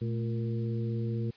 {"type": "harmonic tone with a mistuned harmonic", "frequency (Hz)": 116.54, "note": "A#2", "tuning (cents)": 0, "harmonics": [1, 2, 3, 4], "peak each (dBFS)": [-30, -36, -40, -42], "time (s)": [0.01, 1.31], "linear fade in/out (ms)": 10, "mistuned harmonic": 2, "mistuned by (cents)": -92, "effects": ["white hiss -59 dBFS RMS until 1.36 s", "resampled to 11025 Hz"]}